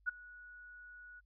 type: tone with ADSR envelope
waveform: sine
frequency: 1465 Hz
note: F#6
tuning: 18 cents flat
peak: -29 dBFS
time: 0.06-1.21 s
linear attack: 27 ms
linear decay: 11 ms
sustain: -22 dB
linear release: 25 ms
effects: added 50 Hz sine -66 dBFS peak until 1.25 s